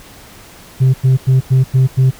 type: tone bursts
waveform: sine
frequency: 130.81 Hz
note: C3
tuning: in tune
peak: -4 dBFS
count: 6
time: 0.8-2.11 s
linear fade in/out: 20 ms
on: 140 ms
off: 94 ms
effects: tanh soft clip ceiling -6 dBFS + pink hiss -39 dBFS RMS until 2.19 s